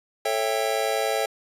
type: chord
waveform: square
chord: A dominant seventh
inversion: none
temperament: just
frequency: 440 / 550 / 660 / 792 Hz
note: A4 / C#5 / E5 / G5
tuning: 0 / -14 / +2 / +18 cents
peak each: -29 dBFS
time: 0.25-1.26 s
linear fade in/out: 5 ms
effects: resampled to 32000 Hz